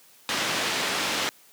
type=low-pass noise; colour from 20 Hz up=white; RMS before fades=-27 dBFS; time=0.29-1.29 s; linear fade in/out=0 ms; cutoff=4000 Hz; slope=12 dB/octave; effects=white hiss -55 dBFS RMS until 1.52 s + high-pass 150 Hz 12 dB/octave